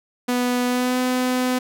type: tone with pitch glide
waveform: sawtooth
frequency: 246.9 to 252.8 Hz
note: B3 to B3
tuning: 0 to +41 cents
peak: -15 dBFS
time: 0.28-1.59 s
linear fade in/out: 10 ms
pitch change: +41 cents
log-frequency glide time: 0.66-0.99 s
effects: none